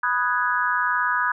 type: chord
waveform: sine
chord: G# minor seventh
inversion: first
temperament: equal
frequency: 987.8 / 1244.5 / 1480 / 1661.2 Hz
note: B5 / D#6 / F#6 / G#6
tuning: 0 / 0 / 0 / 0 cents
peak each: -25 dBFS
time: 0.03-1.32 s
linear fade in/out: 5 ms
effects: none